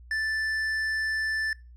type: tone with tanh clipping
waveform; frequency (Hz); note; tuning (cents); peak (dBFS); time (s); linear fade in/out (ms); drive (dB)
sine; 1760; A6; 0; -27; 0.11-1.53; 2; 8
effects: noise-tail reverb RT60 0.3 s tail -24 dB re dry + added 60 Hz sine -46 dBFS peak until 1.76 s